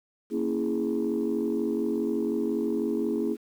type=chord; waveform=sine; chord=A# half-diminished seventh; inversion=none; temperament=equal; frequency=233.1 / 277.2 / 329.6 / 415.3 Hz; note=A#3 / C#4 / E4 / G#4; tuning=0 / 0 / 0 / 0 cents; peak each=-29 / -31 / -29 / -29 dBFS; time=0.3-3.37 s; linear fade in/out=50 ms; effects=tanh soft clip ceiling -18 dBFS + 9-bit